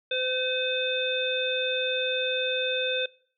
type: harmonic tone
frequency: 512 Hz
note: C5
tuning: 38 cents flat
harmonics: 1 / 3 / 5 / 7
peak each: -29 / -34 / -32 / -29 dBFS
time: 0.11-3.06 s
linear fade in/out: 5 ms
effects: noise-tail reverb RT60 0.5 s tail -22 dB re dry